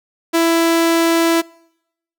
sawtooth tone, 332.2 Hz, E4, 13 cents sharp, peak -8 dBFS, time 0.33-1.42 s, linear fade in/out 20 ms, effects noise-tail reverb RT60 0.8 s tail -25 dB re dry

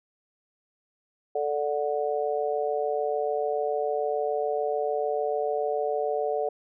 harmonic tone, 146.83 Hz, D3, in tune, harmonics 3 / 4 / 5, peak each -28 / -29 / -30 dBFS, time 1.35-6.49 s, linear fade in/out 5 ms, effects none

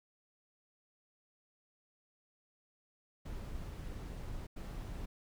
brown noise bursts at uneven times, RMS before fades -43 dBFS, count 2, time 3.25-4.47 / 4.56-5.06 s, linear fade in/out 10 ms, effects none

